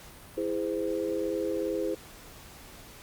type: chord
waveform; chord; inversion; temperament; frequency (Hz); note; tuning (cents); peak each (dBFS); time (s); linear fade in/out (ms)
sine; E augmented; none; just; 329.6 / 412 / 515; E4 / G#4 / B#4; 0 / -14 / -28; -32; 0.37-1.95; 10
effects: pink hiss -49 dBFS RMS until 3.02 s + Opus 48 kbps